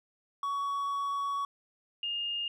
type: tone pair in turn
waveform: triangle / sine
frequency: 1123 / 2830 Hz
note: C#6 / F7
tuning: +22 / +22 cents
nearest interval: octave + major third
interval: 1600 cents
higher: second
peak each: -28 / -31 dBFS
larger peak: first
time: 0.43-1.45 / 2.03-2.48 s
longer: first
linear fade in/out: 2 ms
effects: none